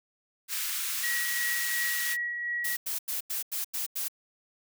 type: high-pass noise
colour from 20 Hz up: white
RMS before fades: -32 dBFS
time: 0.48-2.17 s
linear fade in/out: 50 ms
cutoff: 1300 Hz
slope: 24 dB/octave
type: tone with tremolo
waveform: sine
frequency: 1917 Hz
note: A#6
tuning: 48 cents sharp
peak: -28 dBFS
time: 1.03-2.76 s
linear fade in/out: 10 ms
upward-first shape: sine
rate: 2.8 Hz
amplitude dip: 35%
type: noise bursts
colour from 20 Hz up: blue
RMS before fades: -32 dBFS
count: 7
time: 2.64-4.084 s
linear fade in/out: 10 ms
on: 130 ms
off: 89 ms
effects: none